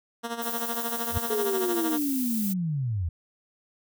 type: tone with tremolo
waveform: 10% pulse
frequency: 233.1 Hz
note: A#3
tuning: in tune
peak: -20 dBFS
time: 0.23-1.99 s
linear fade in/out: 20 ms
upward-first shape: sine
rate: 13 Hz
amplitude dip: 70%
type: noise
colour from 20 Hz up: violet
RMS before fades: -33 dBFS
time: 0.41-2.54 s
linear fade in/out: 20 ms
type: tone with exponential growth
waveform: sine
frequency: 88.1 Hz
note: F2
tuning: 16 cents sharp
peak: -20 dBFS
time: 1.09-1.18 s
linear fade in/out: 5 ms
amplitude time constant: 18 ms
type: linear sweep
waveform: sine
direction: down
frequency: 434.9 to 77.78 Hz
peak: -25 dBFS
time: 1.3-3.09 s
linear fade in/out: 5 ms
effects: none